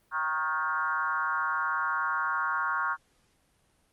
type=tone with frequency modulation; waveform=sine; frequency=1256 Hz; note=D#6; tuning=16 cents sharp; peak=-26 dBFS; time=0.11-2.97 s; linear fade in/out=50 ms; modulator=159 Hz; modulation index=1.9; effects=pink hiss -68 dBFS RMS until 3.92 s + Opus 32 kbps